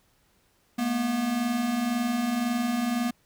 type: tone pair together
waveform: square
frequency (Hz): 219.3 / 241.2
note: A3 / B3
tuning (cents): -6 / -41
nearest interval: major second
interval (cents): 165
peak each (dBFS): -33 / -26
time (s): 0.78-3.11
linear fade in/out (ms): 10
effects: pink hiss -66 dBFS RMS until 3.25 s